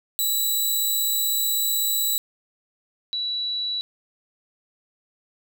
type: tone pair in turn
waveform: 10% pulse / sine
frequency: 3933 / 3933 Hz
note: B7 / B7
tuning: -8 / -8 cents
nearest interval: unison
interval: 0 cents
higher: neither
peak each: -13 / -24 dBFS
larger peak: first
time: 0.19-2.18 / 3.13-3.81 s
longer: first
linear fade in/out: 0 ms
effects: none